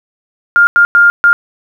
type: tone bursts at uneven times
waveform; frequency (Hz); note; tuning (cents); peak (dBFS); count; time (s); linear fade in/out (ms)
sine; 1406; F6; +11; -3; 4; 0.56-0.67 / 0.76-0.85 / 0.95-1.1 / 1.24-1.33; 0
effects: 7-bit